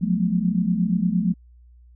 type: tone cluster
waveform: sine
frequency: 174.8 / 183.4 / 214.8 / 244.2 Hz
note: F3 / F#3 / A3 / B3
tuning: +2 / -15 / -41 / -19 cents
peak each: -23 / -23 / -23 / -32 dBFS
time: 0.01-1.34 s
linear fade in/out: 20 ms
effects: added 60 Hz sine -47 dBFS peak until 1.95 s